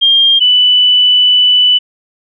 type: tone pair in turn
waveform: sine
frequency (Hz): 3208 / 2982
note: G7 / F#7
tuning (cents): +39 / +13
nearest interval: minor second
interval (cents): 126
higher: first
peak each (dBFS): -5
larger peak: neither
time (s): 0.01-0.4 / 0.4-1.79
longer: second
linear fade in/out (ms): 20
effects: none